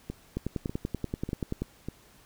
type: two click trains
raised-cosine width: 3 ms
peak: -21 / -17 dBFS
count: 4 / 14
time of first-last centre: 0.1-1.886 / 0.37-1.62 s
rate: 1.68 / 10.4 Hz
effects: pink hiss -58 dBFS RMS until 2.25 s